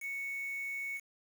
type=tone with quantisation; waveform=sine; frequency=2217 Hz; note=C#7; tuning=in tune; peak=-36 dBFS; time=0-1.01 s; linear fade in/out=50 ms; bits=8; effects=none